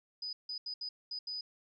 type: tone bursts at uneven times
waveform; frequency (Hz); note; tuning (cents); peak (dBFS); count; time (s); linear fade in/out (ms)
sine; 4978; D#8; 0; -37; 6; 0.22-0.33 / 0.49-0.58 / 0.66-0.74 / 0.81-0.89 / 1.11-1.19 / 1.27-1.41; 5
effects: none